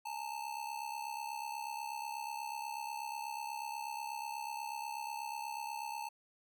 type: ring-modulated tone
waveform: square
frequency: 879 Hz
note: A5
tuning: 2 cents flat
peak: -37 dBFS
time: 0.05-6.09 s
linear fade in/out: 10 ms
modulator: 34.1 Hz
effects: none